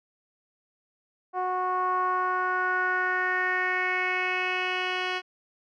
10% pulse tone with low-pass filter sweep, 367.1 Hz, F#4, 14 cents flat, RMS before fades -27 dBFS, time 1.33-5.22 s, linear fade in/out 50 ms, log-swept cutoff 890 to 3400 Hz, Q 4, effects none

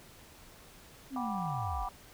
sine linear sweep, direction down, 277.2 to 30.48 Hz, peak -35 dBFS, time 1.1-1.88 s, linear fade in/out 50 ms
sine chord, G major seventh, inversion third, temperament just, 735 / 784 / 980 / 1176 Hz, F#5 / G5 / B5 / D6, -12 / 0 / -14 / +2 cents, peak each -40 dBFS, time 1.16-1.89 s, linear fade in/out 2 ms
effects pink hiss -55 dBFS RMS until 2.13 s

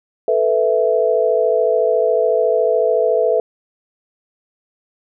sine chord, A suspended second, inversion none, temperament equal, 440 / 493.9 / 659.3 Hz, A4 / B4 / E5, 0 / 0 / 0 cents, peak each -17 dBFS, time 0.28-3.4 s, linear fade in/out 2 ms, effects none

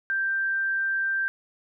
sine tone, 1574 Hz, G6, 7 cents sharp, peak -23 dBFS, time 0.1-1.28 s, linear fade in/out 0 ms, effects none

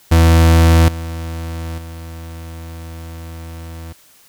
40% pulse tone with level steps, 82.41 Hz, E2, in tune, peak -6 / -22 / -28 dBFS, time 0.11-3.93 s, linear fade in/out 10 ms, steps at 0.88 / 1.78 s, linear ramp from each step 5 ms, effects white hiss -49 dBFS RMS until 4.28 s

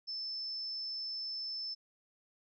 sine tone, 5274 Hz, E8, in tune, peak -37 dBFS, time 0.07-1.75 s, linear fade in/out 20 ms, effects none

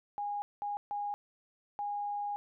sine tone bursts at uneven times, 820 Hz, G#5, 22 cents flat, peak -33 dBFS, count 4, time 0.18-0.42 / 0.62-0.77 / 0.91-1.14 / 1.79-2.36 s, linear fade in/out 0 ms, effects none

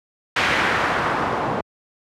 white noise with low-pass filter sweep, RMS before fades -21 dBFS, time 0.36-1.61 s, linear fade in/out 5 ms, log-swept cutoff 2300 to 800 Hz, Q 1.3, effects high-pass 80 Hz 12 dB/octave

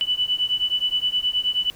sine beating tone pair, 2972 / 2981.5 Hz, F#7 / F#7, +7 / +13 cents, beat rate 9.5 Hz, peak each -23 dBFS, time 0.01-1.7 s, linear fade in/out 0 ms, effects pink hiss -48 dBFS RMS until 1.75 s

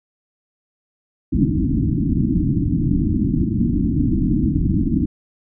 white low-pass noise, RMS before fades -18 dBFS, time 1.32-5.06 s, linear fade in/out 10 ms, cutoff 320 Hz, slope 96 dB/octave, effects none

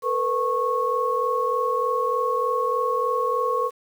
sine tone cluster, 453.6 / 496.9 / 1098 Hz, A#4 / B4 / C#6, -47 / +11 / -17 cents, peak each -27 / -25 / -23 dBFS, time 0.02-3.71 s, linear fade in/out 50 ms, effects 8-bit

